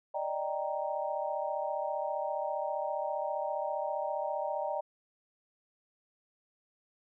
sine chord, Eb major seventh, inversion third, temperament equal, 587.3 / 622.3 / 784 / 932.3 Hz, D5 / Eb5 / G5 / Bb5, 0 / 0 / 0 / 0 cents, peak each -36 / -37 / -37 / -38 dBFS, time 0.14-4.81 s, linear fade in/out 10 ms, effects none

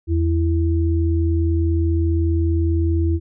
sine tone pair together, 82.41 / 332.3 Hz, E2 / E4, 0 / +14 cents, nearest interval 2 octaves, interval 2414 cents, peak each -16 / -22 dBFS, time 0.07-3.2 s, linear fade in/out 50 ms, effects none

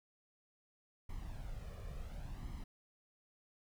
brown noise with flanger, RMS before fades -45 dBFS, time 1.09-2.64 s, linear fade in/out 5 ms, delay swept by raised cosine 0.97 to 1.71 ms, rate 0.7 Hz, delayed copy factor +0.6, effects none

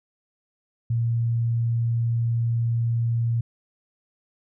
sine tone, 116.54 Hz, A#2, in tune, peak -20 dBFS, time 0.9-3.41 s, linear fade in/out 5 ms, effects none

